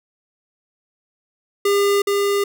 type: tone with echo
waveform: square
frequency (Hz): 402.8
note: G4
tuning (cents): +47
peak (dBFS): -15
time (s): 1.65-2.02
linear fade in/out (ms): 5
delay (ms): 420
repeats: 1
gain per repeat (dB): -2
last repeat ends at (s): 2.44
effects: none